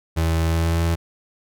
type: tone with pitch glide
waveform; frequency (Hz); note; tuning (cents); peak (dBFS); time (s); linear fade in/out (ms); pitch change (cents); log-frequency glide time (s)
35% pulse; 81.8 to 83.57; E2 to E2; -13 to +24; -16; 0.16-0.96; 20; +37; 0.46-0.8
effects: none